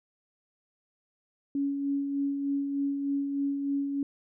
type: tone with tremolo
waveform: sine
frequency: 280 Hz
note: C#4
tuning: 18 cents sharp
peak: -25 dBFS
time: 1.55-4.03 s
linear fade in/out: 2 ms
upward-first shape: sine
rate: 3.3 Hz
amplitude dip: 40%
effects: none